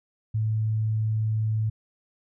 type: tone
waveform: sine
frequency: 109.3 Hz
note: A2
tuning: 11 cents flat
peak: -22 dBFS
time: 0.34-1.7 s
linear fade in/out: 10 ms
effects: none